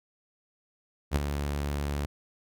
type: tone with ADSR envelope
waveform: sawtooth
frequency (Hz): 71.9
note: D2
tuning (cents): -36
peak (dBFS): -17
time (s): 1.11-2.06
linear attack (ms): 49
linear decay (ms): 18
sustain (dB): -8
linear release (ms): 6
effects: none